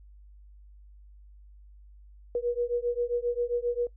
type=beating tone pair; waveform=sine; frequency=477.6 / 485.1 Hz; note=A#4 / B4; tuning=+42 / -31 cents; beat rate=7.5 Hz; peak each=-29 dBFS; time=2.35-3.87 s; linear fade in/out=2 ms; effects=noise-tail reverb RT60 0.1 s tail -19 dB re dry + added 50 Hz sine -49 dBFS peak until 3.96 s